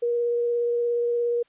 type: tone with vibrato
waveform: sine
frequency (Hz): 475.9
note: A#4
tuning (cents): +36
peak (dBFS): -21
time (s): 0.02-1.43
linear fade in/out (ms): 10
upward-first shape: sine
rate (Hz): 17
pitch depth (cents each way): 9
effects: white hiss -64 dBFS RMS until 1.48 s + resampled to 8000 Hz